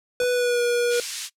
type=tone with pitch glide; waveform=square; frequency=493.9 to 480.7 Hz; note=B4 to B4; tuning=0 to -47 cents; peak=-20 dBFS; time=0.2-1 s; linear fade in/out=2 ms; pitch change=-47 cents; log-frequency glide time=0.32-0.61 s
type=clicks; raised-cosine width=1 ms; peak=-26 dBFS; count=2; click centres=0.217 / 0.235 s
type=band-pass noise; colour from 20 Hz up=white; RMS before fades=-32 dBFS; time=0.89-1.3 s; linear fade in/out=50 ms; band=2600 to 7900 Hz; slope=12 dB/octave
effects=noise-tail reverb RT60 0.1 s tail -22 dB re dry + low-pass 12000 Hz 12 dB/octave